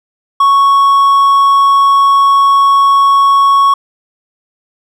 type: tone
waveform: triangle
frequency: 1108.7 Hz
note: C#6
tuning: in tune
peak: -3 dBFS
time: 0.4-3.74 s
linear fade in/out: 5 ms
effects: none